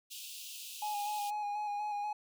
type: high-pass noise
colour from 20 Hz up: pink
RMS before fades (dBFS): -46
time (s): 0.1-1.31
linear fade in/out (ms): 20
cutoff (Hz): 2600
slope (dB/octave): 96
type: tone with vibrato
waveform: triangle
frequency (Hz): 830.6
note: G#5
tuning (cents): 0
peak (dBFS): -32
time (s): 0.82-2.13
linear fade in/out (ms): 5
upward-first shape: square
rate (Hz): 4.1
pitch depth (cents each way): 22
effects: none